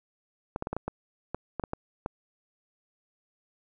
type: clicks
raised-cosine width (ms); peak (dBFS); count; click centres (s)
1; -17; 11; 0.561 / 0.624 / 0.671 / 0.73 / 0.766 / 0.88 / 1.346 / 1.597 / 1.638 / 1.734 / 2.061
effects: none